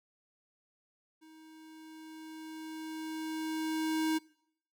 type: tone with level ramp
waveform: square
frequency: 316.3 Hz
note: D#4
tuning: 29 cents sharp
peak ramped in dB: -55 to -28 dBFS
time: 1.21-4.19 s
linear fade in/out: 20 ms
effects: noise-tail reverb RT60 0.7 s tail -24 dB re dry